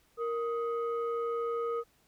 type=tone pair together; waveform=sine; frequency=466.2 / 1253.6 Hz; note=A#4 / D#6; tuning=0 / +13 cents; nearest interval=octave + perfect fourth; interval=1713 cents; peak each=-30 / -35 dBFS; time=0.17-1.84 s; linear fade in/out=50 ms; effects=tanh soft clip ceiling -25 dBFS + pink hiss -68 dBFS RMS until 2.07 s